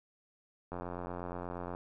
click train, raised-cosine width 1 ms, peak -26 dBFS, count 92, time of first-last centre 0.72-1.749 s, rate 88.4 Hz, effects none

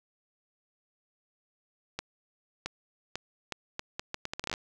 accelerating click train, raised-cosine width 0.2 ms, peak -16 dBFS, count 16, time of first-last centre 1.99-4.539 s, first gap 670 ms, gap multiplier 0.74, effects none

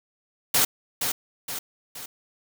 white noise with echo, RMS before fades -20 dBFS, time 0.54-0.65 s, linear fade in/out 5 ms, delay 470 ms, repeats 3, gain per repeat -6 dB, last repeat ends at 2.06 s, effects none

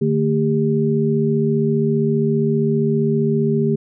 sine tone cluster, 148.7 / 223.8 / 398.4 Hz, D3 / A3 / G4, +22 / +30 / +28 cents, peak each -19 dBFS, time 0.01-3.76 s, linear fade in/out 10 ms, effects none

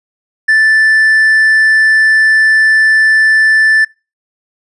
sine tone with hard clipping, 1760 Hz, A6, in tune, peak -6 dBFS, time 0.48-3.85 s, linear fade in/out 10 ms, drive 2 dB, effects noise-tail reverb RT60 0.3 s tail -25 dB re dry + resampled to 24000 Hz

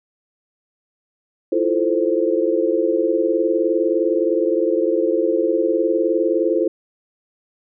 sine chord, F major seventh, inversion third, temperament equal, 329.6 / 349.2 / 440 / 523.3 Hz, E4 / F4 / A4 / C5, 0 / 0 / 0 / 0 cents, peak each -21 dBFS, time 1.52-6.68 s, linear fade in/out 5 ms, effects none

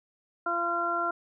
harmonic tone, 343.3 Hz, F4, 30 cents flat, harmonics 1 / 2 / 3 / 4, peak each -36 / -32 / -35 / -28 dBFS, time 0.46-1.11 s, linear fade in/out 5 ms, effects none

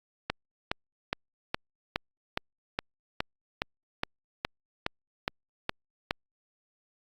click train, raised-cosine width 0.3 ms, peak -11 dBFS, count 15, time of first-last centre 0.3-6.109 s, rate 2.41 Hz, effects Opus 48 kbps

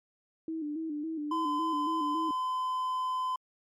sine tone with vibrato, 309.2 Hz, D#4, 11 cents flat, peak -32 dBFS, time 0.48-2.31 s, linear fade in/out 2 ms, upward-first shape square, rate 3.6 Hz, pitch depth 72 cents each way
triangle tone, 1021 Hz, C6, 43 cents flat, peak -27 dBFS, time 1.31-3.36 s, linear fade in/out 5 ms
effects MP3 96 kbps

